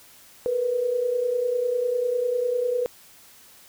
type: tone pair together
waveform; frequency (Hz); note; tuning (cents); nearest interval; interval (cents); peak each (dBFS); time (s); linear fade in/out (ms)
sine; 463.9 / 493.9; A#4 / B4; -8 / 0; minor second; 108; -29 / -22; 0.46-2.86; 0
effects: white hiss -51 dBFS RMS until 3.68 s

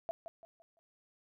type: tone with echo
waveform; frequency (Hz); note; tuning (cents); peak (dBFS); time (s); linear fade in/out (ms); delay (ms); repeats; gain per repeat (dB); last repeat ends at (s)
sine; 666; E5; +18; -33; 0.09-0.11; 0; 170; 4; -9; 0.79
effects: none

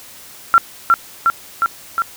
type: tone with echo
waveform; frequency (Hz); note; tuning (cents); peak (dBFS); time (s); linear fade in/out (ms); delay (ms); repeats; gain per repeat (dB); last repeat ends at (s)
sine; 1362; F6; -44; -5; 0.54-0.58; 0; 360; 4; -2; 2.02
effects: white hiss -39 dBFS RMS until 2.16 s

